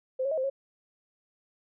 sine tone with pitch steps, 519 / 551 / 633 / 522 / 546 Hz, C5 / C#5 / D#5 / C5 / C#5, -14 / -11 / +30 / -4 / -26 cents, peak -26 dBFS, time 0.19-0.5 s, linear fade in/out 10 ms, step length 62 ms, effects none

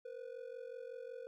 triangle ring-modulated tone, 491.8 Hz, B4, 7 cents flat, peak -40 dBFS, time 0.05-1.27 s, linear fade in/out 0 ms, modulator 22.7 Hz, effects none

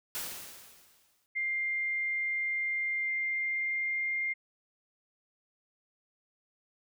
white noise with exponential decay, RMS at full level -35 dBFS, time 0.15-1.26 s, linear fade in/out 0 ms, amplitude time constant 240 ms
sine tone with pitch glide, 2100 to 2112 Hz, C7 to C7, +6 to +16 cents, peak -29 dBFS, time 1.35-4.34 s, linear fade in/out 20 ms, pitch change +10 cents, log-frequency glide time 2.94-4.18 s
effects none

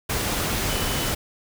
sine tone in noise, 3000 Hz, F#7, 23 cents sharp, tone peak -35 dBFS, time 0.69-1.11 s, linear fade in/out 10 ms, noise pink, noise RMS -25 dBFS, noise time 0.09-1.15 s, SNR -13 dB, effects none

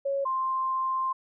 sine tone pair in turn, 553 / 1049.1 Hz, C#5 / C6, -4 / +4 cents, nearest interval major seventh, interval 1108 cents, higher second, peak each -25 dBFS, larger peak neither, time 0.05-0.25 / 0.25-1.13 s, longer second, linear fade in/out 10 ms, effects none

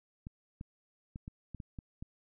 clicks, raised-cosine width 5 ms, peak -30 dBFS, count 8, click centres 0.269 / 0.611 / 1.159 / 1.279 / 1.547 / 1.602 / 1.788 / 2.025 s, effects none

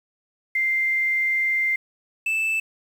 sine / triangle tone pair in turn, 2093 / 2637 Hz, C7 / E7, 0 / 0 cents, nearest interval major third, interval 400 cents, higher second, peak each -19 dBFS, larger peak neither, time 0.55-1.76 / 2.26-2.6 s, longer first, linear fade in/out 5 ms, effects 8-bit

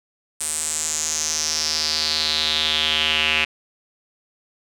square tone with band-pass filter sweep, 77.78 Hz, D#2, in tune, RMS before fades -22 dBFS, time 0.4-3.45 s, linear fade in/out 10 ms, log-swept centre 8800 to 2600 Hz, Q 5.1, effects none

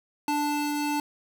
square tone pair together, 293.7 / 880 Hz, D4 / A5, 0 / 0 cents, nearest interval octave + perfect fifth, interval 1900 cents, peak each -28 / -29 dBFS, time 0.28-1 s, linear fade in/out 2 ms, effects none

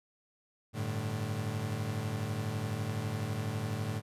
35% pulse chord, G suspended second, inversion none, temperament equal with one note detuned, 98 / 110 / 149.23 Hz, G2 / A2 / D3, 0 / 0 / +28 cents, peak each -38 / -33 / -38 dBFS, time 0.73-4.02 s, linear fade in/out 50 ms, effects resampled to 32000 Hz

